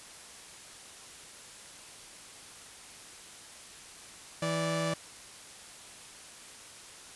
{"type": "tone pair together", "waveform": "sawtooth", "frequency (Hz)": [163.6, 583], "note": ["E3", "D5"], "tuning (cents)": [-13, -13], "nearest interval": "octave + minor seventh", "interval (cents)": 2200, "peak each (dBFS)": -28, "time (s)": [4.42, 4.94], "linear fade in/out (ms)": 5, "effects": ["white hiss -49 dBFS RMS until 7.15 s", "resampled to 24000 Hz"]}